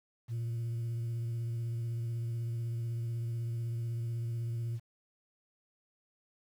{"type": "tone with vibrato", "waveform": "sine", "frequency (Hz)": 116.54, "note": "A#2", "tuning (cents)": 0, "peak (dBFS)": -30, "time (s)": [0.28, 4.8], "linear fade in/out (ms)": 50, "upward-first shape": "sine", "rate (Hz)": 16, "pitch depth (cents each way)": 23, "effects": ["tanh soft clip ceiling -32 dBFS", "10-bit"]}